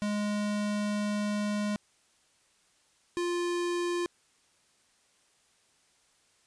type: tone pair in turn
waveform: square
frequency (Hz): 207.7 / 349.3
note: G#3 / F4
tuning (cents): 0 / 0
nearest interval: major sixth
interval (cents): 900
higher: second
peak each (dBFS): -29 / -29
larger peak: neither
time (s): 0.02-1.76 / 3.17-4.06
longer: first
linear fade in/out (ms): 0
effects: white hiss -67 dBFS RMS until 6.46 s + resampled to 22050 Hz